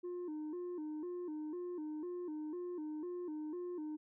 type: tone with vibrato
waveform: sine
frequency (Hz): 329.6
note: E4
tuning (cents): 0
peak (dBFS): -37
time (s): 0.03-3.97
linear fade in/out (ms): 20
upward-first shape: square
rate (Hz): 2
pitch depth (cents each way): 130
effects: tanh soft clip ceiling -39 dBFS